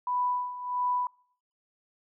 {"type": "tone with tremolo", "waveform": "sine", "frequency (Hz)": 990, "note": "B5", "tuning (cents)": 4, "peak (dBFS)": -24, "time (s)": [0.07, 1.07], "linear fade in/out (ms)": 2, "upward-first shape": "sine", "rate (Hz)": 1.5, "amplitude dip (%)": 75, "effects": ["noise-tail reverb RT60 0.6 s tail -26 dB re dry"]}